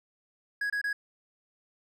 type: tone bursts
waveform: triangle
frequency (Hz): 1661.2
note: G#6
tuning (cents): 0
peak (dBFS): -26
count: 3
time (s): 0.61-0.93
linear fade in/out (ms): 5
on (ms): 90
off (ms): 25
effects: none